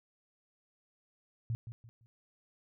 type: tone with echo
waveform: sine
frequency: 115.1 Hz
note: A#2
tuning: 22 cents flat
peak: -31 dBFS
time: 1.5-1.55 s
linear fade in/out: 0 ms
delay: 170 ms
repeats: 3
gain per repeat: -10 dB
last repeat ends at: 2.06 s
effects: none